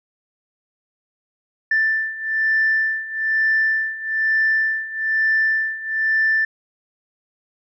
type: beating tone pair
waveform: sine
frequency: 1769 / 1770.1 Hz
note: A6 / A6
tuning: +9 / +10 cents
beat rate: 1.1 Hz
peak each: -21 / -18 dBFS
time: 1.71-6.45 s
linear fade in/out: 5 ms
effects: tanh soft clip ceiling -10 dBFS